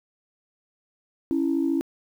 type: tone pair together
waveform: sine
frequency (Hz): 275.7 / 329.6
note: C#4 / E4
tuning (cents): -9 / 0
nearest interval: minor third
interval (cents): 309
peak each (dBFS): -23 / -23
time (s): 1.31-1.81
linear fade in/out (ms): 0
effects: tanh soft clip ceiling -14 dBFS + 9-bit